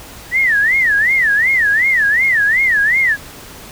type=tone with vibrato; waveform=sine; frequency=1876 Hz; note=A#6; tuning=11 cents sharp; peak=-10 dBFS; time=0.31-3.17 s; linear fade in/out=50 ms; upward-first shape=sine; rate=2.7 Hz; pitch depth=240 cents each way; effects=pink hiss -35 dBFS RMS until 3.71 s